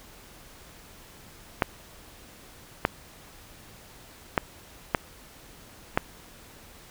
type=clicks; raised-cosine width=0.5 ms; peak=-5 dBFS; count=5; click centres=1.622 / 2.851 / 4.378 / 4.948 / 5.975 s; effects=pink hiss -50 dBFS RMS until 6.9 s